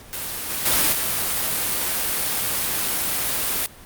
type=noise with level steps; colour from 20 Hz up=white; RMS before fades=-29 / -26 / -18 / -23 dBFS; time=0.13-3.66 s; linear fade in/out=0 ms; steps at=0.49 / 0.65 / 0.92 s; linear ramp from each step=10 ms; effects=pink hiss -44 dBFS RMS until 3.85 s + Opus 48 kbps